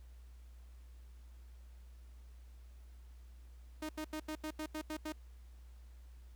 sawtooth tone bursts, 309.4 Hz, D#4, 10 cents flat, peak -35 dBFS, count 9, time 3.82-5.123 s, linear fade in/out 5 ms, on 71 ms, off 83 ms, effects added 60 Hz sine -52 dBFS peak until 6.35 s + pink hiss -71 dBFS RMS until 6.35 s

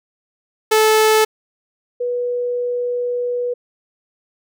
sawtooth / sine tone pair in turn, 435.1 / 488.4 Hz, A4 / B4, -19 / -19 cents, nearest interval major second, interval 200 cents, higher second, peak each -7 / -18 dBFS, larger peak first, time 0.71-1.25 / 2-3.54 s, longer second, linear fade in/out 10 ms, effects none

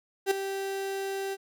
35% pulse tone with ADSR envelope, 390 Hz, G4, 9 cents flat, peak -18 dBFS, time 0.26-1.37 s, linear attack 50 ms, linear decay 7 ms, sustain -11 dB, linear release 42 ms, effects none

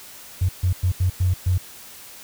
triangle tone bursts at uneven times, 91.1 Hz, F#2, 26 cents flat, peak -12 dBFS, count 6, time 0.41-0.49 / 0.63-0.73 / 0.83-0.92 / 1-1.1 / 1.2-1.34 / 1.46-1.58 s, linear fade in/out 10 ms, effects tanh soft clip ceiling -14 dBFS + white hiss -42 dBFS RMS until 2.23 s

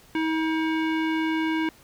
square tone with low-pass filter, 318.9 Hz, D#4, 43 cents sharp, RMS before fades -25 dBFS, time 0.15-1.69 s, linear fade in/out 2 ms, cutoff 2400 Hz, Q 2, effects pink hiss -54 dBFS RMS until 1.83 s

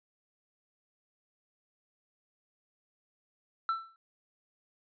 triangle tone with exponential decay, 1335 Hz, E6, 22 cents sharp, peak -23 dBFS, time 3.69-3.96 s, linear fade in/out 1 ms, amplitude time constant 58 ms, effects resampled to 11025 Hz

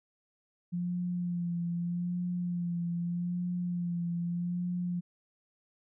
sine tone with vibrato, 174.61 Hz, F3, in tune, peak -30 dBFS, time 0.72-5.01 s, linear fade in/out 20 ms, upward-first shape sine, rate 0.81 Hz, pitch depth 31 cents each way, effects none

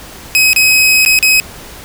sawtooth tone with dropouts, 2538 Hz, D#7, 34 cents sharp, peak -3 dBFS, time 0.35-1.4 s, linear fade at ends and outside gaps 0 ms, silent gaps 0.532-0.562 / 1.05-1.061 / 1.189-1.227 s, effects pink hiss -32 dBFS RMS until 1.84 s

